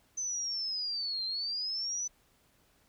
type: linear two-way sweep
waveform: sine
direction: down then up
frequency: 6160 to 4100 to 6040 Hz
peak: -32 dBFS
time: 0.17-2.08 s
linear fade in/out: 10 ms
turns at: 1.25 s
effects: pink hiss -68 dBFS RMS until 2.88 s